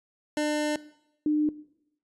25% pulse / sine tone pair in turn, 300 / 301.5 Hz, D4 / D4, +37 / +46 cents, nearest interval unison, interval 9 cents, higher second, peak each -21 dBFS, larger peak neither, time 0.37-0.76 / 1.26-1.49 s, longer first, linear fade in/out 2 ms, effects noise-tail reverb RT60 0.8 s tail -19 dB re dry + resampled to 24000 Hz

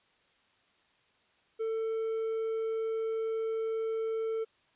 triangle tone, 446.3 Hz, A4, 25 cents sharp, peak -28 dBFS, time 1.59-4.45 s, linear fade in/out 20 ms, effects white hiss -68 dBFS RMS until 4.75 s + resampled to 8000 Hz

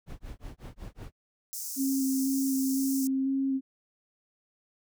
brown noise with tremolo, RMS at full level -39 dBFS, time 0.06-1.13 s, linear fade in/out 50 ms, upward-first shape sine, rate 5.4 Hz, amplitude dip 100%
pink high-pass noise, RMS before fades -37 dBFS, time 1.53-3.07 s, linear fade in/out 0 ms, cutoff 5500 Hz, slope 48 dB/octave
sine tone with vibrato, 268.3 Hz, C4, 44 cents sharp, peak -25 dBFS, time 1.76-3.61 s, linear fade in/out 50 ms, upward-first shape square, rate 2 Hz, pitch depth 11 cents each way
effects none

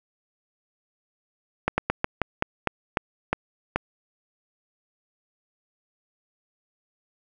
slowing click train, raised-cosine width 0.5 ms, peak -6 dBFS, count 10, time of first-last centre 1.68-3.76 s, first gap 100 ms, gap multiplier 1.2, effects none

